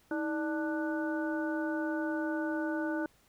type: harmonic tone with a mistuned harmonic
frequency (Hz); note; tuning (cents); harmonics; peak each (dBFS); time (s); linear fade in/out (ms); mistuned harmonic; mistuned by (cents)
296; D4; +14; 1 / 2 / 3 / 4 / 5; -32 / -38 / -42 / -50 / -39; 0.11-3.06; 2; 1; +120
effects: pink hiss -66 dBFS RMS until 3.28 s